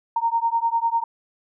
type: beating tone pair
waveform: sine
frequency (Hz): 919 / 929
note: A#5 / A#5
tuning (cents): -25 / -6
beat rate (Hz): 10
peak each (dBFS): -22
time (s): 0.16-1.04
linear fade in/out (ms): 5
effects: none